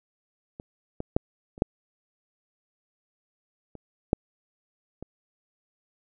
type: clicks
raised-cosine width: 2 ms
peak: -25 / -18 / -7 / -30 / -6 / -28 / -6 / -24 dBFS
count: 8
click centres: 0.599 / 1.004 / 1.165 / 1.579 / 1.621 / 3.753 / 4.131 / 5.026 s
effects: none